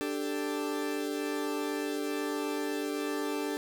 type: chord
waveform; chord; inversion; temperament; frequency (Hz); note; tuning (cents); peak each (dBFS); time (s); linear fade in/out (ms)
40% pulse; D suspended fourth; none; equal; 293.7 / 392 / 440; D4 / G4 / A4; 0 / 0 / 0; -33 / -36 / -36; 0.01-3.57; 0
effects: none